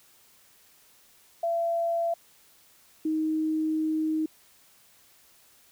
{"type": "tone pair in turn", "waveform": "sine", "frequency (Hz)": [675, 313.7], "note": ["E5", "D#4"], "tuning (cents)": [41, 14], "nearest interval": "octave + minor second", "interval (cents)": 1327, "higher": "first", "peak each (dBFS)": -24, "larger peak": "neither", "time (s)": [[1.43, 2.14], [3.05, 4.26]], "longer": "second", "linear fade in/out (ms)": 5, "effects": ["white hiss -59 dBFS RMS until 5.71 s"]}